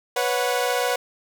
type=chord; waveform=sawtooth; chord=B suspended second; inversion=none; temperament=equal with one note detuned; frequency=493.9 / 554.4 / 734 Hz; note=B4 / C#5 / F#5; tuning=0 / 0 / -14 cents; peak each=-20 / -23 / -22 dBFS; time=0.16-0.96 s; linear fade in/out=5 ms; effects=none